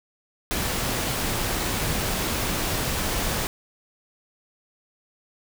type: tone in noise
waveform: sine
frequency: 155.1 Hz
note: D#3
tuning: 5 cents flat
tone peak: -34 dBFS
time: 1.74-1.94 s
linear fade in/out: 0 ms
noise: pink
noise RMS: -26 dBFS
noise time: 0.51-3.47 s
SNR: -11 dB
effects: none